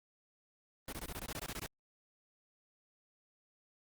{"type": "noise bursts", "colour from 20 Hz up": "pink", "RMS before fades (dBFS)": -42, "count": 12, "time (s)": [0.88, 1.663], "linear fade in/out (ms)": 2, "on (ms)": 46, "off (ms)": 21, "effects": ["Opus 32 kbps"]}